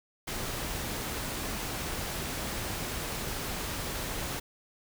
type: noise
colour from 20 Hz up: pink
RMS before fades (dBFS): -35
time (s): 0.27-4.4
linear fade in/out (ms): 10
effects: none